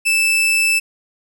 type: tone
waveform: 40% pulse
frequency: 2637 Hz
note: E7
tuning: in tune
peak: -12 dBFS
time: 0.05-0.8 s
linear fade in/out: 20 ms
effects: none